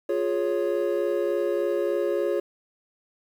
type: chord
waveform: triangle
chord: Db major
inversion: first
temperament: equal with one note detuned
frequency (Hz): 351.9 / 415.3 / 554.4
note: F4 / Ab4 / Db5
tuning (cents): +13 / 0 / 0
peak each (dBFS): -25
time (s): 0.09-2.4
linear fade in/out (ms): 5
effects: 9-bit